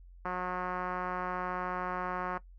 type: tone with low-pass filter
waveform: 5% pulse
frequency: 181.4 Hz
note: F#3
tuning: 34 cents flat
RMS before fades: -35 dBFS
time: 0.25-2.38 s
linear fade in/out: 5 ms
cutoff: 1200 Hz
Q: 1.6
effects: noise-tail reverb RT60 0.1 s tail -18 dB re dry + added 44 Hz sine -50 dBFS peak until 2.58 s